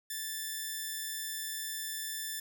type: tone with amplitude modulation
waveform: 5% pulse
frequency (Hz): 1760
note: A6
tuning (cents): 0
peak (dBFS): -24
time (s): 0.1-2.4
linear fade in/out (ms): 5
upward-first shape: sine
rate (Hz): 162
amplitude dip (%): 25
effects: none